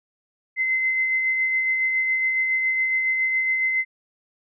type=tone with tremolo; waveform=sine; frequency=2059 Hz; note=C7; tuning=28 cents flat; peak=-18 dBFS; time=0.56-3.85 s; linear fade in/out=50 ms; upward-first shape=sine; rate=7.2 Hz; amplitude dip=30%; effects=none